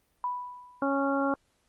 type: tone with exponential decay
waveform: sine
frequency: 987.8 Hz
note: B5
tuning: in tune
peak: -26 dBFS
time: 0.24-1.03 s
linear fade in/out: 1 ms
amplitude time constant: 170 ms
type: harmonic tone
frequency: 276.3 Hz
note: C#4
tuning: 6 cents flat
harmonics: 1 / 2 / 3 / 4 / 5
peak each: -28 / -30 / -33 / -34 / -33 dBFS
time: 0.82-1.34 s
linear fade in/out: 2 ms
effects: pink hiss -71 dBFS RMS until 1.68 s + Opus 32 kbps

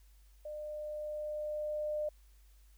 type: tone with level ramp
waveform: sine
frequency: 603 Hz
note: D5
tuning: 46 cents sharp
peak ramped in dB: -40 to -32 dBFS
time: 0.45-2.09 s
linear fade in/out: 5 ms
effects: added 50 Hz sine -58 dBFS peak until 2.77 s + white hiss -71 dBFS RMS until 2.77 s

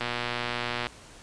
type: click train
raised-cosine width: 0.3 ms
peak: -13 dBFS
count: 104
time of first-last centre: 0.01-0.868 s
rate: 120 Hz
effects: pink hiss -49 dBFS RMS until 1.22 s + resampled to 22050 Hz

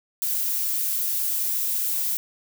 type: noise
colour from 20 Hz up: violet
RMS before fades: -25 dBFS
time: 0.22-2.17 s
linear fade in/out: 0 ms
effects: none

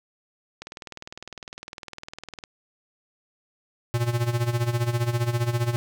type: click train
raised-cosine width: 0.2 ms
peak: -20 dBFS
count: 37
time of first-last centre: 0.62-2.438 s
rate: 19.8 Hz
type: tone with tremolo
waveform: square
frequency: 119.1 Hz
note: A#2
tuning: 38 cents sharp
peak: -20 dBFS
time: 3.94-5.76 s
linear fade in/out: 0 ms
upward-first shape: sine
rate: 15 Hz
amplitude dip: 75%
effects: none

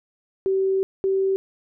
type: tone pair in turn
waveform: sine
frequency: 384.1 / 385.5 Hz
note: G4 / G4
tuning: -35 / -29 cents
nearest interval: unison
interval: 6 cents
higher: second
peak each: -18 dBFS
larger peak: neither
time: 0.46-0.83 / 1.04-1.36 s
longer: first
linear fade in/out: 0 ms
effects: none

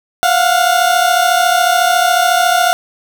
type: tone pair together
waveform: 30% pulse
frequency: 693 / 727 Hz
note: F5 / F#5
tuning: -14 / -31 cents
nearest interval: minor second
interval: 83 cents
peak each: -10 dBFS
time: 0.23-2.73 s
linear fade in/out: 0 ms
effects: none

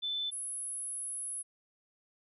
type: tone pair in turn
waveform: sine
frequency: 3520 / 10677 Hz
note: A7 / E9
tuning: 0 / +21 cents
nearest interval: octave + perfect fifth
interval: 1921 cents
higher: second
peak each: -32 / -36 dBFS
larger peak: first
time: 0.02-0.31 / 0.31-1.43 s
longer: second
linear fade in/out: 20 ms
effects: none

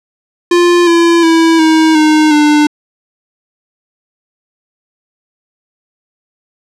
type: tone with pitch steps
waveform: square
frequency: 349.2 / 338.5 / 328.1 / 318 / 308.2 / 298.8 Hz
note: F4 / E4 / E4 / D#4 / D#4 / D4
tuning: 0 / +46 / -8 / +38 / -16 / +30 cents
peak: -6 dBFS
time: 0.51-2.67 s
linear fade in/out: 5 ms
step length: 360 ms
effects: low-pass 7000 Hz 12 dB/octave

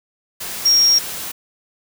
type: tone in noise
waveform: sine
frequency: 5588 Hz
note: F8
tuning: in tune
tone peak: -10 dBFS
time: 0.65-0.99 s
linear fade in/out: 10 ms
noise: white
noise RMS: -28 dBFS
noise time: 0.4-1.32 s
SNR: +15 dB
effects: none

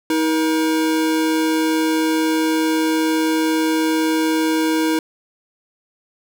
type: tone pair together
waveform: square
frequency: 317.8 / 475.5 Hz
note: D#4 / A#4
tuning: +37 / +34 cents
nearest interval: perfect fifth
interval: 697 cents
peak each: -17 / -25 dBFS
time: 0.1-4.99 s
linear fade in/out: 2 ms
effects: none

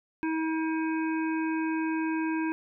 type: harmonic tone with a mistuned harmonic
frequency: 320 Hz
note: D#4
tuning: 49 cents sharp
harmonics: 1 / 3 / 5 / 7 / 8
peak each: -27 / -36 / -38 / -46 / -41 dBFS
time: 0.23-2.52 s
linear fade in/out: 0 ms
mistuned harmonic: 8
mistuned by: -31 cents
effects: none

